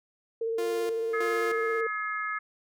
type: tone with vibrato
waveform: sine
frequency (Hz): 454.2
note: A#4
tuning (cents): -45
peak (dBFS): -27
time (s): 0.41-1.87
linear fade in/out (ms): 5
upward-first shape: sine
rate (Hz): 18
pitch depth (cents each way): 24
type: tone with tremolo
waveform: sawtooth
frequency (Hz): 349.2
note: F4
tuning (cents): 0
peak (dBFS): -29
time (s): 0.58-1.81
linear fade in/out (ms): 5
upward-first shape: square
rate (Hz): 1.6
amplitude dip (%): 75
type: harmonic tone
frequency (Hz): 424.2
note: G#4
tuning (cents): +37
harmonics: 3 / 4 / 5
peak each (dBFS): -32 / -34 / -36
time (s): 1.13-2.39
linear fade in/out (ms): 10
effects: none